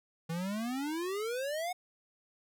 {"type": "exponential sweep", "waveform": "square", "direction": "up", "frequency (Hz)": [160, 740], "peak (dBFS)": -34, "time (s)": [0.29, 1.73], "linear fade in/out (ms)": 10, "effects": []}